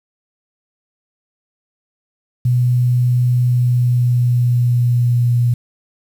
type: tone with pitch glide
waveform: sine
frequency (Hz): 123.47 to 120.72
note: B2 to B2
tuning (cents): 0 to -39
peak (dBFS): -11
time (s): 2.45-5.54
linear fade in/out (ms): 5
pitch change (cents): -39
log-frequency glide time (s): 3.44-5.33
effects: 7-bit